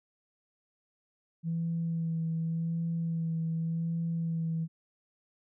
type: tone with vibrato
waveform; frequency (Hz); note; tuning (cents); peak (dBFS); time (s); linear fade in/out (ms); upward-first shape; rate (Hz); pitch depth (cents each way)
sine; 164.81; E3; 0; -28; 1.43-4.68; 50; sine; 0.87; 20
effects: tanh soft clip ceiling -24 dBFS